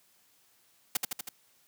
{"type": "noise with echo", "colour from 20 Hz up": "white", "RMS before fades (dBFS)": -27, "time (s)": [0.95, 0.97], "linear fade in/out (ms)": 5, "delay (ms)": 80, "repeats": 4, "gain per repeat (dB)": -3, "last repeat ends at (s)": 1.29, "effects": ["white hiss -66 dBFS RMS until 1.67 s", "high-pass 80 Hz 12 dB/octave"]}